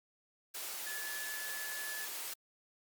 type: tone in noise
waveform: sine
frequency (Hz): 1722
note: A6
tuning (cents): -38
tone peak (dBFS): -42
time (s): 0.86-2.06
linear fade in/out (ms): 10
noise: white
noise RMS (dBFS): -42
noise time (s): 0.54-2.34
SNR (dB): -3
effects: high-pass 400 Hz 12 dB/octave + Opus 48 kbps